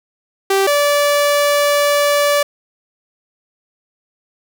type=tone pair in turn; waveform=sawtooth; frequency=390 / 579.3 Hz; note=G4 / D5; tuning=-9 / -24 cents; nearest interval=perfect fifth; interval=685 cents; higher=second; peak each=-8 / -8 dBFS; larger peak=neither; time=0.5-0.67 / 0.67-2.43 s; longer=second; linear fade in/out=5 ms; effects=none